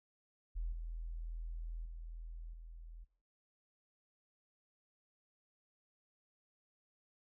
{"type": "tone with level steps", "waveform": "sine", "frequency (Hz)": 41.2, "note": "E1", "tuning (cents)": 0, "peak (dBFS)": [-36, -40, -44, -48], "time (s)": [0.55, 3.05], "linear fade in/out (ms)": 20, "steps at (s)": [0.72, 1.85, 2.53], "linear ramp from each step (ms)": 5, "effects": ["noise-tail reverb RT60 0.5 s tail -21 dB re dry"]}